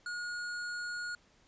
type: tone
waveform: square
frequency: 1440 Hz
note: F#6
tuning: 47 cents flat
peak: -37 dBFS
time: 0.06-1.15 s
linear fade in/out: 2 ms
effects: pink hiss -66 dBFS RMS until 1.47 s + resampled to 16000 Hz